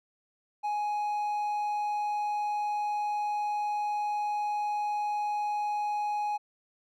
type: tone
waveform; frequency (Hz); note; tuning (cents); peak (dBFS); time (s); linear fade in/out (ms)
triangle; 834; G#5; +7; -26; 0.63-6.38; 20
effects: none